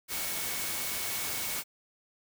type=tone in noise; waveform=sine; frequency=2217 Hz; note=C#7; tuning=in tune; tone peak=-44 dBFS; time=0.08-1.64 s; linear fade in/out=50 ms; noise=white; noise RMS=-34 dBFS; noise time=0.08-1.64 s; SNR=-13 dB; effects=none